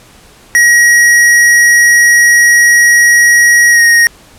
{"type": "tone with pitch glide", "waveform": "square", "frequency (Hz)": [1900, 1869.5], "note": ["A#6", "A#6"], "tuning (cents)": [33, 4], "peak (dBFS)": -4, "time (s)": [0.55, 4.07], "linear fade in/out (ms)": 0, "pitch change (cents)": -29, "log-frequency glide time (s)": [3.71, 3.81], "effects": ["pink hiss -40 dBFS RMS until 4.38 s", "low-pass 12000 Hz 12 dB/octave"]}